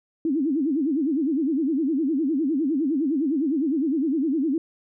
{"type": "tone with vibrato", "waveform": "sine", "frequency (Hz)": 293.7, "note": "D4", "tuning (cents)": 0, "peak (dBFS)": -20, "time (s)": [0.25, 4.58], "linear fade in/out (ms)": 2, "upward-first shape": "sine", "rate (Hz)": 9.8, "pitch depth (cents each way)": 230, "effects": []}